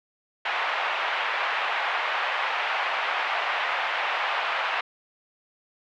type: band-pass noise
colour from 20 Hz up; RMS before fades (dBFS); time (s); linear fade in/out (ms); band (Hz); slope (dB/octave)
pink; -27; 0.45-4.81; 5; 720 to 2900; 24
effects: none